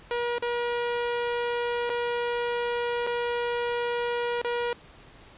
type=tone with dropouts; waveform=sawtooth; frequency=478.7 Hz; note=A#4; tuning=46 cents sharp; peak=-22 dBFS; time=0.11-4.73 s; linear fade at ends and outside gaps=1 ms; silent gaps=0.383-0.424 / 1.894-1.9 / 3.066-3.071 / 4.416-4.446 s; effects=pink hiss -51 dBFS RMS until 5.37 s + resampled to 8000 Hz